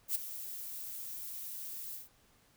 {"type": "noise with ADSR envelope", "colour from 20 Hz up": "violet", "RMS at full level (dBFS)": -30, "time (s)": [0.08, 2.09], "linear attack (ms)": 73, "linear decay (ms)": 11, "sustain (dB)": -13, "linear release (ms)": 150, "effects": ["pink hiss -67 dBFS RMS until 2.56 s"]}